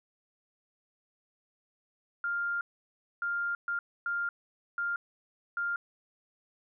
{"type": "tone bursts at uneven times", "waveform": "sine", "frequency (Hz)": 1400, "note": "F6", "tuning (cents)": 4, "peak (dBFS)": -29, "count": 6, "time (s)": [[2.24, 2.61], [3.22, 3.55], [3.68, 3.79], [4.06, 4.29], [4.78, 4.96], [5.57, 5.76]], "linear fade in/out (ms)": 2, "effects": []}